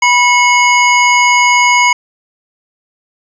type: tone pair together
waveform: square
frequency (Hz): 978 / 2182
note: B5 / C#7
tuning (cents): -17 / -28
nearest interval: octave + major second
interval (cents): 1389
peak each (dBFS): -10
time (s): 0.02-1.93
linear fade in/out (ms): 5
effects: resampled to 16000 Hz + 7-bit